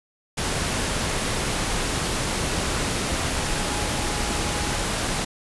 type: tone in noise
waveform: sine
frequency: 832 Hz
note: G#5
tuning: 3 cents sharp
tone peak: -36 dBFS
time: 3.38-4.82 s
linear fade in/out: 10 ms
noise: pink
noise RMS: -25 dBFS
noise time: 0.37-5.25 s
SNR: -14 dB
effects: resampled to 24000 Hz